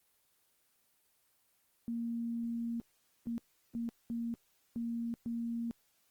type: tone bursts at uneven times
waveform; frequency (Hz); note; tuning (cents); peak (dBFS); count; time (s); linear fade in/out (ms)
sine; 233.1; A#3; 0; -34; 6; 1.88-2.8 / 3.27-3.38 / 3.75-3.89 / 4.1-4.34 / 4.76-5.14 / 5.26-5.71; 0
effects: white hiss -73 dBFS RMS until 6.1 s + Opus 24 kbps

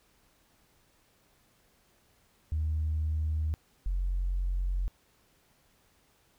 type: tone pair in turn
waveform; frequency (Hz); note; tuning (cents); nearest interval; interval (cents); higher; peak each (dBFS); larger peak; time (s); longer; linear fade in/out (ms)
sine; 77.78 / 45.15; D#2 / F#1; 0 / -42; major sixth; 942; first; -26; neither; 2.52-3.54 / 3.86-4.88; neither; 0
effects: tanh soft clip ceiling -23 dBFS + pink hiss -67 dBFS RMS until 6.38 s

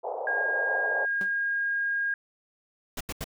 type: band-pass noise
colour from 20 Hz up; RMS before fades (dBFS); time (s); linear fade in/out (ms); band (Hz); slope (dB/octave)
white; -33; 0.03-1.06; 20; 440 to 840; 48
type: tone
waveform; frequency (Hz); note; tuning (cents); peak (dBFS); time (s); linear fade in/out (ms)
sine; 1625; G#6; -38; -25; 0.27-2.14; 2
type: tone with exponential decay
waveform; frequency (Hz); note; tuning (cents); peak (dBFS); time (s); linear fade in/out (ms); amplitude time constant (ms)
sawtooth; 192.7; G3; -29; -31; 1.21-1.33; 2; 25
type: noise bursts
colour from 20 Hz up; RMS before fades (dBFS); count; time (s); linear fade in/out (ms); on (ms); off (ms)
pink; -33; 3; 2.97-3.243; 5; 37; 81
effects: none

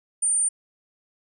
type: tone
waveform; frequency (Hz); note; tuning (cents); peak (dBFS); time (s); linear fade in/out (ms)
sine; 9020; C#9; +29; -19; 0.22-0.49; 10
effects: none

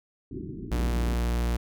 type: low-pass noise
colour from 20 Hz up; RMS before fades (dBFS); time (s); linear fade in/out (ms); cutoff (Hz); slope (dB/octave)
white; -37; 0.31-1.15; 5; 390; 96
type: tone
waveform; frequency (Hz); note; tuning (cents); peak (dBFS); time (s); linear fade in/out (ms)
45% pulse; 59.1; A#1; +24; -24; 0.71-1.57; 10
effects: none

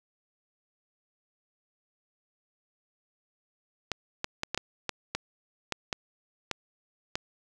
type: clicks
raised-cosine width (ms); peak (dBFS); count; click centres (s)
0.2; -12; 11; 3.917 / 4.244 / 4.434 / 4.546 / 4.576 / 4.893 / 5.15 / 5.723 / 5.928 / 6.513 / 7.155
effects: none

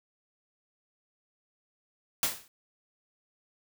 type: noise with exponential decay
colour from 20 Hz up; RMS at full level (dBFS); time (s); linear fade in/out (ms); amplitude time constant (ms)
white; -24; 2.23-2.48; 1; 54
effects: none

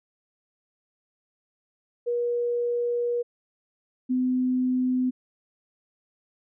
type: tone pair in turn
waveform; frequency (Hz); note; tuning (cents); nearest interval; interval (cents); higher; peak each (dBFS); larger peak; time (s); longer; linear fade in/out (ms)
sine; 479.4 / 254; A#4 / B3; +48 / +49; major seventh; 1099; first; -23 / -21; second; 2.06-3.23 / 4.09-5.11; first; 20
effects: none

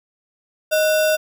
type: tone with sample-and-hold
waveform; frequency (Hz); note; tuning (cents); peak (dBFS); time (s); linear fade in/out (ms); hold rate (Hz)
sine; 622.3; D#5; 0; -14; 0.71-1.17; 20; 2100
effects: none

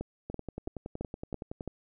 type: two click trains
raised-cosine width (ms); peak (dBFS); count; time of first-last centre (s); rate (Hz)
2; -22 / -24; 6 / 15; 0.01-1.677 / 0.3-1.608; 3 / 10.7
effects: none

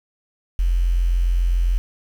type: tone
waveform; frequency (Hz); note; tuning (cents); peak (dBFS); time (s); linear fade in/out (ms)
sine; 43.65; F1; 0; -15; 0.59-1.78; 0
effects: 7-bit

